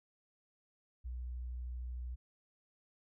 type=tone with vibrato; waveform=sine; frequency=61.4 Hz; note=B1; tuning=9 cents flat; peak=-39 dBFS; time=1.04-2.16 s; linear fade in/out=20 ms; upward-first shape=sine; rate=13 Hz; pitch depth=10 cents each way; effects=none